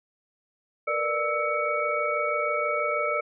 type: tone cluster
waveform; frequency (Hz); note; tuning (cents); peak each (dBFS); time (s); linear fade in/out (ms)
sine; 463.9 / 490.1 / 594 / 1311 / 2246; A#4 / B4 / D5 / E6 / C#7; -8 / -13 / +20 / -10 / +22; -34 / -37 / -28 / -28 / -30; 0.87-3.21; 10
effects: none